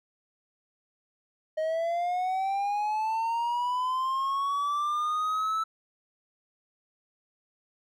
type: linear sweep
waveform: triangle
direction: up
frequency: 622.3 to 1318.5 Hz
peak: -24 dBFS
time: 1.57-5.64 s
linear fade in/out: 10 ms
effects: none